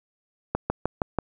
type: slowing click train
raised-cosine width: 1 ms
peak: -9 dBFS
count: 5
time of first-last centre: 0.55-1.187 s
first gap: 150 ms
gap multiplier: 1.04
effects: none